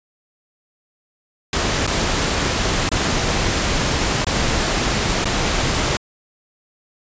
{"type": "noise with dropouts", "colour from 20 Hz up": "pink", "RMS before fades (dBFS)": -19, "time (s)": [1.53, 5.97], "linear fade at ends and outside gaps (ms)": 2, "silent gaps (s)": [[1.867, 1.875], [2.891, 2.916], [4.246, 4.267], [5.245, 5.255]], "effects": ["resampled to 16000 Hz"]}